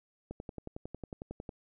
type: click train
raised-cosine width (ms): 2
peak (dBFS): -27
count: 14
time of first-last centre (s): 0.31-1.492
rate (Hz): 11
effects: none